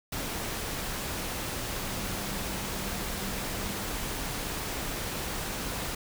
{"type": "tone in noise", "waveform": "sine", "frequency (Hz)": 196, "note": "G3", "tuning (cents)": 0, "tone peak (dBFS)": -41, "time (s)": [1.8, 3.81], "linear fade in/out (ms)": 5, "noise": "pink", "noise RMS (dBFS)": -34, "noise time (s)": [0.12, 5.95], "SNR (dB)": -10, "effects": []}